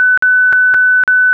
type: tone with dropouts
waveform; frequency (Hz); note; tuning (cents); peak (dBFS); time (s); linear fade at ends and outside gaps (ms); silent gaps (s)
sine; 1500; F#6; +23; -6; 0-1.33; 0; 0.175-0.224 / 0.526-0.53 / 0.74-0.744 / 1.037-1.077
effects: none